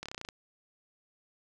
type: slowing click train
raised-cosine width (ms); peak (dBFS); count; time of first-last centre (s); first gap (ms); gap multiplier
0.2; -22; 9; 0.03-0.288; 27; 1.05
effects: none